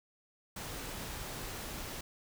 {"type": "noise", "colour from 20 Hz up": "pink", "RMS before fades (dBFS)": -42, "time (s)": [0.56, 2.01], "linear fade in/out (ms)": 5, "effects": []}